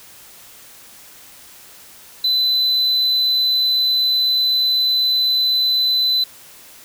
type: tone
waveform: triangle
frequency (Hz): 4016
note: B7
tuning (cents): +28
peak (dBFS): -13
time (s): 2.24-6.24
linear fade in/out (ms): 5
effects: white hiss -43 dBFS RMS until 6.84 s